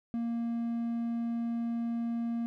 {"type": "tone", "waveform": "triangle", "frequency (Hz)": 233.1, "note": "A#3", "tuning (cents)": 0, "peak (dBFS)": -28, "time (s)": [0.14, 2.46], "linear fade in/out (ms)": 0, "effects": []}